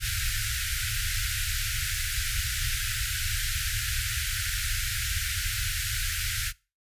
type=band-stop noise; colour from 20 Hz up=pink; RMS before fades=-29 dBFS; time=0-6.53 s; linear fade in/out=50 ms; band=120 to 1400 Hz; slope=96 dB/octave; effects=noise-tail reverb RT60 0.3 s tail -22 dB re dry + resampled to 32000 Hz